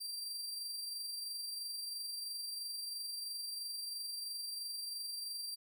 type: tone with amplitude modulation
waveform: sawtooth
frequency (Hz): 4712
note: D8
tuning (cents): +5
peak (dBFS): -36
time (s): 0-5.56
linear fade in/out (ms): 20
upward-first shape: sine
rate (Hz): 23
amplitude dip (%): 35
effects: none